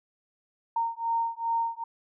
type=beating tone pair; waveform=sine; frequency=920 / 922.5 Hz; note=A#5 / A#5; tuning=-23 / -18 cents; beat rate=2.5 Hz; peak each=-29 dBFS; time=0.76-1.84 s; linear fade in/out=5 ms; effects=none